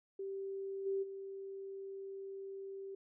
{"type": "tone with level steps", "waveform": "sine", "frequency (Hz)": 390, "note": "G4", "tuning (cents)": -9, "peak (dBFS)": [-39, -33, -43], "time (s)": [0.19, 2.95], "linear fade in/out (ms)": 5, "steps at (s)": [0.85, 1.02], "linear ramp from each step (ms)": 20, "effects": []}